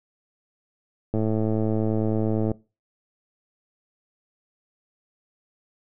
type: click train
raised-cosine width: 2 ms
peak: -12 dBFS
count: 151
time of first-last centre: 1.14-2.516 s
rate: 109 Hz
effects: noise-tail reverb RT60 0.3 s tail -22 dB re dry